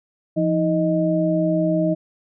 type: tone cluster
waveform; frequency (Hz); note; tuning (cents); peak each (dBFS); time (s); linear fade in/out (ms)
sine; 171.4 / 317.6 / 623; F3 / D#4 / D#5; -32 / +36 / +2; -21; 0.36-1.95; 20
effects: none